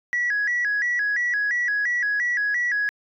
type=tone with vibrato; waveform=sine; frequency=1800 Hz; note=A6; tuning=39 cents sharp; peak=-19 dBFS; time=0.13-2.89 s; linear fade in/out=0 ms; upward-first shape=square; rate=2.9 Hz; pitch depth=130 cents each way; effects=tanh soft clip ceiling -17 dBFS

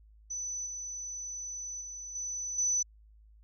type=tone with level steps; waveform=sine; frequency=5990 Hz; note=F#8; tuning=20 cents sharp; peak=-34 / -37 / -40 / -34 / -26 dBFS; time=0.3-2.83 s; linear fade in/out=10 ms; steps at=0.66 / 1.81 / 2.15 / 2.58 s; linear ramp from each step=5 ms; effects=added 53 Hz sine -55 dBFS peak until 3.43 s

